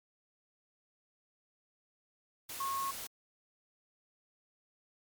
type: tone in noise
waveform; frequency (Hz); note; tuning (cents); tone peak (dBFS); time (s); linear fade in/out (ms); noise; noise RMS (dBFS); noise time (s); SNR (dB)
sine; 1090; C#6; -29; -33; 2.6-2.91; 5; white; -43; 2.49-3.07; +7
effects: MP3 96 kbps